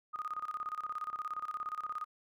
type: tone with tremolo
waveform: sine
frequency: 1239 Hz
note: D#6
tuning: 8 cents flat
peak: -34 dBFS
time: 0.13-2.05 s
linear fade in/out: 20 ms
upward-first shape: square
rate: 17 Hz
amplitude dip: 80%
effects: none